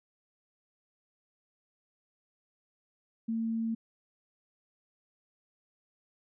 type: tone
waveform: sine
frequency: 226.2 Hz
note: A3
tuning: 48 cents sharp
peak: -29 dBFS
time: 3.28-3.75 s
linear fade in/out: 10 ms
effects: none